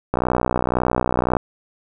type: click train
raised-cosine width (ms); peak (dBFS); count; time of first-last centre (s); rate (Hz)
1; -4; 77; 0.14-1.368; 61.9
effects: none